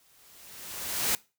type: noise with exponential growth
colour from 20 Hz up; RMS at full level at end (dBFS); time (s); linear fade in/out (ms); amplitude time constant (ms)
white; -25; 0-1.15; 1; 250
effects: noise-tail reverb RT60 0.3 s tail -22 dB re dry